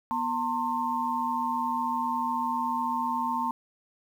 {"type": "tone cluster", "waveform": "sine", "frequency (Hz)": [243.8, 904, 1058], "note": ["B3", "A5", "C6"], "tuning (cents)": [-22, 47, 19], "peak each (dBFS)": [-34, -28, -31], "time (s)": [0.11, 3.51], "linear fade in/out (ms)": 0, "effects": ["9-bit"]}